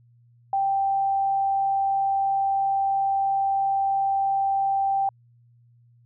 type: tone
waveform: sine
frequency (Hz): 784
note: G5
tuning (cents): 0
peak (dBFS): -20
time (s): 0.53-5.09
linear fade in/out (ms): 2
effects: added 119 Hz sine -54 dBFS peak until 6.05 s